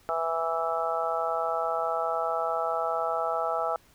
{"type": "harmonic tone", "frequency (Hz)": 164.7, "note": "E3", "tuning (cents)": -1, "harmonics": [3, 4, 5, 6, 7, 8], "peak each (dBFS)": [-34, -30, -32, -42, -37, -31], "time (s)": [0.09, 3.76], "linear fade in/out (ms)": 0, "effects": ["pink hiss -60 dBFS RMS until 3.94 s"]}